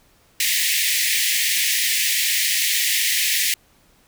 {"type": "high-pass noise", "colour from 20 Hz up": "pink", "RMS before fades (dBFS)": -20, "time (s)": [0.4, 3.54], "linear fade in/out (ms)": 2, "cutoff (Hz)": 1800, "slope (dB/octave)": 96, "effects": ["pink hiss -57 dBFS RMS until 4.07 s"]}